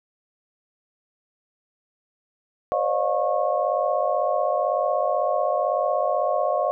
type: tone cluster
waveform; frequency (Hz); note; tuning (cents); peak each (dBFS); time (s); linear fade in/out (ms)
sine; 511 / 553 / 609 / 710 / 1095; C5 / C#5 / D#5 / F5 / C#6; -41 / -4 / -37 / +28 / -22; -30 / -27 / -24 / -25 / -28; 2.72-6.71; 0
effects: none